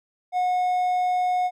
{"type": "tone", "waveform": "triangle", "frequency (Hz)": 727, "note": "F#5", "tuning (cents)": -31, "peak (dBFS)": -18, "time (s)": [0.32, 1.51], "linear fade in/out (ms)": 50, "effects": []}